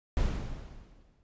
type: noise with exponential decay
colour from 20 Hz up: brown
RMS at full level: -26 dBFS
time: 0.17-1.23 s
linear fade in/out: 0 ms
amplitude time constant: 230 ms
effects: resampled to 16000 Hz